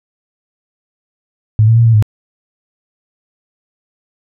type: tone with pitch steps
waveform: sine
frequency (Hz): 108.3 / 113.5 / 116.5 / 114.2 / 106.7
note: A2 / A#2 / A#2 / A#2 / G#2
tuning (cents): -27 / -46 / -1 / -35 / +47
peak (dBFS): -5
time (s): 1.59-2.025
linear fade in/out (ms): 0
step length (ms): 87
effects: none